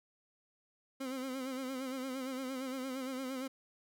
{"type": "tone with vibrato", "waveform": "30% pulse", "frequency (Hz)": 261.6, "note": "C4", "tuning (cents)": 0, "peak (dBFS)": -35, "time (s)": [1, 3.48], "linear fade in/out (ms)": 10, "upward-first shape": "sine", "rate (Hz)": 8.7, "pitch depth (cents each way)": 63, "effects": []}